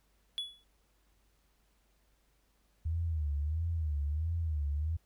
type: tone with exponential decay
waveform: triangle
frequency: 3400 Hz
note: G#7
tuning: 40 cents sharp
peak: -29 dBFS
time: 0.38-0.64 s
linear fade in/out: 0 ms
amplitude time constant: 56 ms
type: tone with vibrato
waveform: sine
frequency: 77.78 Hz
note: D#2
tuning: in tune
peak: -30 dBFS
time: 2.85-4.97 s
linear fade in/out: 10 ms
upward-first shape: sine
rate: 1.5 Hz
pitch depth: 140 cents each way
effects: added 50 Hz sine -70 dBFS peak until 5.05 s + pink hiss -74 dBFS RMS until 5.05 s